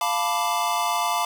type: chord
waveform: square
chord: B half-diminished seventh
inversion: second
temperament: equal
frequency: 698.5 / 880 / 987.8 / 1174.7 Hz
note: F5 / A5 / B5 / D6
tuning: 0 / 0 / 0 / 0 cents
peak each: -28 dBFS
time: 0.01-1.25 s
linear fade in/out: 2 ms
effects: none